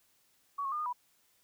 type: tone with pitch steps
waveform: sine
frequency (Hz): 1128 / 1087 / 1209 / 1224 / 982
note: C#6 / C#6 / D6 / D#6 / B5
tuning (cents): +30 / -34 / +50 / -29 / -10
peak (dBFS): -32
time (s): 0.58-0.93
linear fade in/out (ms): 10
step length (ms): 70
effects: white hiss -70 dBFS RMS until 1.43 s